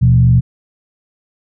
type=tone with frequency modulation; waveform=sine; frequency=122.1 Hz; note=B2; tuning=19 cents flat; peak=-6 dBFS; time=0.01-0.41 s; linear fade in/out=20 ms; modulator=46.5 Hz; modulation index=0.74; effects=none